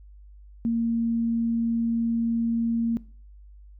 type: tone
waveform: sine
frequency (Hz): 230.8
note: A#3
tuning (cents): -17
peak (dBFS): -21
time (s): 0.65-2.97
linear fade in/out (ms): 0
effects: noise-tail reverb RT60 0.4 s tail -20 dB re dry + added 50 Hz sine -45 dBFS peak until 3.79 s